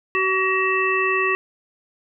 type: harmonic tone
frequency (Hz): 378.5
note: F#4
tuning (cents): +39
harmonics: 1 / 3 / 5 / 7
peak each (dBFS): -23 / -23 / -23 / -23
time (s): 0.15-1.35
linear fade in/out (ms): 0
effects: none